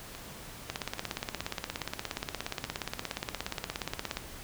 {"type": "two click trains", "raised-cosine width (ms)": 0.2, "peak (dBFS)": [-24, -15], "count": [4, 60], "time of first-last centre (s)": [[0.15, 2.65], [0.7, 4.171]], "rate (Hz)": [1.2, 17], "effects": ["pink hiss -46 dBFS RMS until 4.43 s"]}